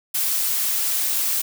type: noise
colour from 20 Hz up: blue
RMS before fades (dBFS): -22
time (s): 0.14-1.42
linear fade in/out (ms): 10
effects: none